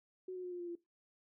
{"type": "tone with pitch steps", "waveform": "sine", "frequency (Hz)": [370.5, 365, 359.5, 354.2, 348.9, 343.7], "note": ["F#4", "F#4", "F#4", "F4", "F4", "F4"], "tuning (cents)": [2, -24, -50, 24, -2, -28], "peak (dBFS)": -40, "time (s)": [0.28, 0.754], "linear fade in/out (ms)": 5, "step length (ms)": 79, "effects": ["noise-tail reverb RT60 0.2 s tail -19 dB re dry"]}